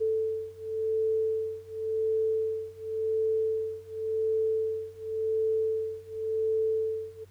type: beating tone pair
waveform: sine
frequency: 440 / 440.91 Hz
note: A4 / A4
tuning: 0 / +4 cents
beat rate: 0.91 Hz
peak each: -30 / -29 dBFS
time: 0-7.25 s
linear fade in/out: 20 ms
effects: added 94 Hz sine -53 dBFS peak until 7.3 s + pink hiss -64 dBFS RMS until 7.3 s